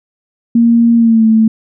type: tone with pitch glide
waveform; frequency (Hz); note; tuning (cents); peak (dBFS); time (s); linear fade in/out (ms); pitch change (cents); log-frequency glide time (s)
sine; 233.1 to 221.4; A#3 to A3; 0 to +11; -5; 0.55-1.48; 5; -89; 0.96-1.25
effects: none